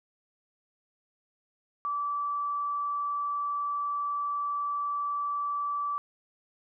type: tone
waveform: sine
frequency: 1158 Hz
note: D6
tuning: 25 cents flat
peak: -28 dBFS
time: 1.85-5.98 s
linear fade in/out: 0 ms
effects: none